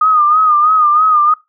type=tone with vibrato; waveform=sine; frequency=1231 Hz; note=D#6; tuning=19 cents flat; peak=-7 dBFS; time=0.01-1.34 s; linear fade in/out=5 ms; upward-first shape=sine; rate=3.1 Hz; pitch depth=67 cents each way; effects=noise-tail reverb RT60 0.2 s tail -20 dB re dry